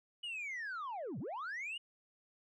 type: linear two-way sweep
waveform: sine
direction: down then up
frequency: 2960 to 103.83 to 2933 Hz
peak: -37 dBFS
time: 0.23-1.78 s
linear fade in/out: 10 ms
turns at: 1.19 s
effects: tanh soft clip ceiling -38 dBFS